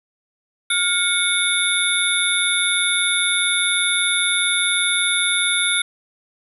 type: tone cluster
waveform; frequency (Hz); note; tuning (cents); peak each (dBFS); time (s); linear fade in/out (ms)
sine; 1420 / 2213 / 3499 / 3684 / 10990; F6 / C#7 / A7 / A#7 / F9; +28 / -3 / -10 / -21 / -29; -23; 0.7-5.82; 5
effects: none